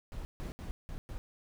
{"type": "noise bursts at uneven times", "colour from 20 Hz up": "brown", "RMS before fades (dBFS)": -40, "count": 5, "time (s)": [[0.12, 0.25], [0.4, 0.52], [0.59, 0.71], [0.89, 0.98], [1.09, 1.18]], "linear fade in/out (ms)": 0, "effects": []}